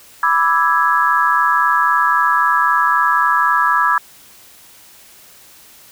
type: chord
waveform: sine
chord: E dominant seventh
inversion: second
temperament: equal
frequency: 987.8 / 1174.7 / 1318.5 / 1661.2 Hz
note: B5 / D6 / E6 / G#6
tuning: 0 / 0 / 0 / 0 cents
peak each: -17 dBFS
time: 0.23-3.98 s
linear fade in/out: 2 ms
effects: white hiss -44 dBFS RMS until 5.91 s